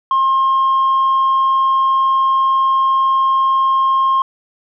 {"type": "tone", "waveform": "sine", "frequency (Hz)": 1067, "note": "C6", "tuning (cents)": 34, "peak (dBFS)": -9, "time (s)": [0.11, 4.22], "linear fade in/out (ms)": 2, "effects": ["tanh soft clip ceiling -9 dBFS"]}